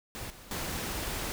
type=noise with level steps; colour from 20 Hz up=pink; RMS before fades=-40 / -50 / -35 dBFS; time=0.15-1.32 s; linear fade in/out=0 ms; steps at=0.3 / 0.51 s; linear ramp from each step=2 ms; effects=none